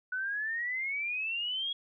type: exponential sweep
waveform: sine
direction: up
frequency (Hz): 1480 to 3334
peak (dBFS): -31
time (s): 0.12-1.73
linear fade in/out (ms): 5
effects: none